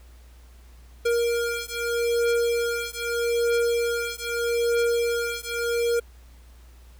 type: beating tone pair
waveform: square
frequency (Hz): 470.1 / 470.9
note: A#4 / A#4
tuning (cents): +15 / +18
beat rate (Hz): 0.8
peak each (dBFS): -26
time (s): 1.05-6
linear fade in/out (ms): 10
effects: added 60 Hz sine -46 dBFS peak until 6.99 s + pink hiss -58 dBFS RMS until 6.99 s